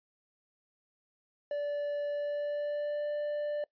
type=tone with pitch glide; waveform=triangle; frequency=581 to 590.5 Hz; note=D5 to D5; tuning=-19 to +9 cents; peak=-29 dBFS; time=1.51-3.64 s; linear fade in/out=2 ms; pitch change=+28 cents; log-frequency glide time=2.09-3.08 s; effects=noise-tail reverb RT60 0.1 s tail -23 dB re dry + resampled to 11025 Hz